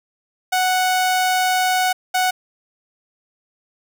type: tone bursts at uneven times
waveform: sawtooth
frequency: 740 Hz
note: F#5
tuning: in tune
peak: -12 dBFS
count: 2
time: 0.52-1.93 / 2.14-2.31 s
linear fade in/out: 10 ms
effects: none